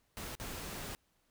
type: noise with dropouts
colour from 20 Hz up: pink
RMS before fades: -43 dBFS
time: 0.17-0.95 s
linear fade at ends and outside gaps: 0 ms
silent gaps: 0.352-0.399 s
effects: pink hiss -75 dBFS RMS until 1.3 s